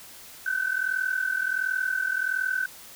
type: tone pair together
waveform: sine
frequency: 1502.6 / 1544 Hz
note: F#6 / G6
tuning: +26 / -27 cents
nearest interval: unison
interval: 47 cents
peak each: -27 dBFS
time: 0.46-2.66 s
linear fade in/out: 5 ms
effects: white hiss -46 dBFS RMS until 2.95 s